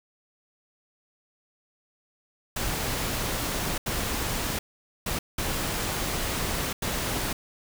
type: noise bursts at uneven times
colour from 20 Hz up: pink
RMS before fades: -29 dBFS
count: 5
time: 2.56-3.78 / 3.86-4.59 / 5.06-5.19 / 5.38-6.73 / 6.82-7.33 s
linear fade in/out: 5 ms
effects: none